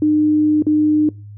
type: tone with dropouts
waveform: sine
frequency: 303.7 Hz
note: D#4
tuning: 42 cents flat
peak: -11 dBFS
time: 0.02-1.09 s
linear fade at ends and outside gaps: 2 ms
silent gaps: 0.623-0.667 s
effects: noise-tail reverb RT60 0.3 s tail -23 dB re dry + added 103 Hz sine -33 dBFS peak until 1.37 s